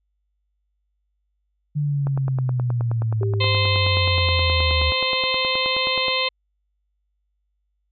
sine exponential sweep, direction down, 148.8 to 75.7 Hz, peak -19 dBFS, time 1.75-4.92 s, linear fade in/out 20 ms
click train, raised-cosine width 1 ms, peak -17 dBFS, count 39, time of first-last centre 2.07-6.083 s, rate 9.47 Hz
sine tone with exponential decay, 392 Hz, G4, in tune, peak -24 dBFS, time 3.21-4.64 s, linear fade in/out 2 ms, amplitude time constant 310 ms
harmonic tone, 519 Hz, C5, 14 cents flat, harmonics 1 / 2 / 4 / 5 / 6 / 7 / 8, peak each -27 / -27 / -27 / -27 / -27 / -27 / -27 dBFS, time 3.4-6.29 s, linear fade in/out 10 ms
effects added 50 Hz sine -69 dBFS peak until 7.91 s

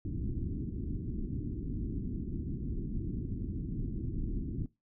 pink low-pass noise, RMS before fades -36 dBFS, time 0.05-4.66 s, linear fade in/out 2 ms, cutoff 340 Hz, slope 48 dB/octave, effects noise-tail reverb RT60 0.2 s tail -19 dB re dry

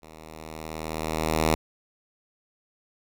5% pulse tone with level ramp, 79 Hz, D#2, 27 cents sharp, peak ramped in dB -35 to -8 dBFS, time 0.02-1.55 s, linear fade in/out 5 ms, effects none

